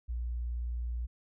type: tone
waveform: sine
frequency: 59.5 Hz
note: A#1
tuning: 36 cents sharp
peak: -32 dBFS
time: 0.08-1.07 s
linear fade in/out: 20 ms
effects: none